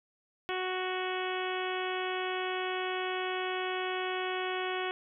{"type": "harmonic tone", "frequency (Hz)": 370, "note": "F#4", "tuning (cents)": 0, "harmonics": [1, 2, 3, 4, 5, 6, 7, 8, 9], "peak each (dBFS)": [-35, -38, -40, -41, -42, -43, -43, -44, -45], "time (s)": [0.49, 4.91], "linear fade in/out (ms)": 0, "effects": []}